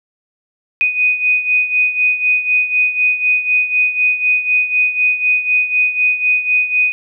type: beating tone pair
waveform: sine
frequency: 2489 / 2493 Hz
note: D#7 / D#7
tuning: 0 / +3 cents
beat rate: 4 Hz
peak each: -13 / -18 dBFS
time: 0.81-6.92 s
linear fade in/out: 0 ms
effects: none